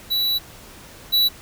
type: tone pair in turn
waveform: square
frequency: 3935 / 3935 Hz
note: B7 / B7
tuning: -7 / -7 cents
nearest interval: unison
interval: 0 cents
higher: neither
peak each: -19 / -15 dBFS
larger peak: second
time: 0.1-0.39 / 1.12-1.29 s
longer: first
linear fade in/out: 20 ms
effects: pink hiss -43 dBFS RMS until 1.41 s